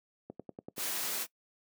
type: click train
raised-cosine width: 2 ms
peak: -27 dBFS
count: 6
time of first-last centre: 0.3-0.781 s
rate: 10.4 Hz
type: noise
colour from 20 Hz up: white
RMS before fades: -35 dBFS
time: 0.76-1.27 s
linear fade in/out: 50 ms
effects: noise-tail reverb RT60 0.1 s tail -21 dB re dry + high-pass 200 Hz 12 dB/octave

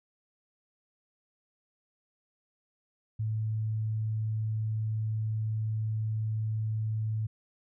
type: tone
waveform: sine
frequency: 109.3 Hz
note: A2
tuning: 11 cents flat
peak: -28 dBFS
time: 3.19-7.27 s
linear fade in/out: 10 ms
effects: none

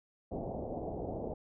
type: low-pass noise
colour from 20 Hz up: white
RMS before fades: -39 dBFS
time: 0.31-1.34 s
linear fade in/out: 5 ms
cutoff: 730 Hz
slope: 48 dB/octave
effects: none

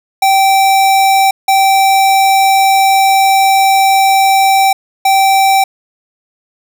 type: tone bursts at uneven times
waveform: square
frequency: 777 Hz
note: G5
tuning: 16 cents flat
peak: -7 dBFS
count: 3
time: 0.22-1.31 / 1.48-4.73 / 5.05-5.64 s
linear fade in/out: 5 ms
effects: none

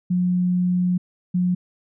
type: tone pair in turn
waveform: sine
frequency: 179.8 / 179.8 Hz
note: F#3 / F#3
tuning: -49 / -49 cents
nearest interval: unison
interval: 0 cents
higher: neither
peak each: -17 dBFS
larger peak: neither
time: 0.1-0.98 / 1.34-1.55 s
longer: first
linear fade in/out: 10 ms
effects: none

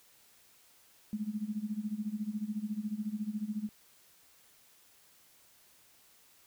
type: tone with tremolo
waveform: sine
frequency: 211.9 Hz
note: G#3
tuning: 35 cents sharp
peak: -30 dBFS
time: 1.13-3.69 s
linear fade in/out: 0 ms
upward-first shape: sine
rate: 14 Hz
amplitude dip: 85%
effects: white hiss -63 dBFS RMS until 6.46 s

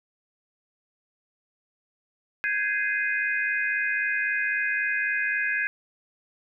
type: chord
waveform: sine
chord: Ab major seventh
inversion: third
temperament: just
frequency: 1557.4 / 1661.2 / 2077 / 2492 Hz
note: G6 / Ab6 / C7 / Eb7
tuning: -12 / 0 / -13 / +2 cents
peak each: -32 / -26 / -31 / -30 dBFS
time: 2.44-5.67 s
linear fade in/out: 0 ms
effects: none

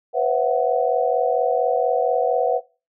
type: tone cluster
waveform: sine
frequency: 491.7 / 536 / 667 / 743 Hz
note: B4 / C5 / E5 / F#5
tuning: -8 / +42 / +20 / +7 cents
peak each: -21 / -24 / -23 / -22 dBFS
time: 0.13-2.61 s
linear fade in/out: 50 ms
effects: noise-tail reverb RT60 0.3 s tail -21 dB re dry

